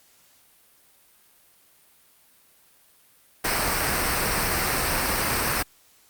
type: noise with comb filter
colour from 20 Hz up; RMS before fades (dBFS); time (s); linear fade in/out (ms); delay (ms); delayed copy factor
pink; -24; 3.44-5.63; 10; 0.29; -0.5
effects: white hiss -58 dBFS RMS until 6.09 s + Opus 48 kbps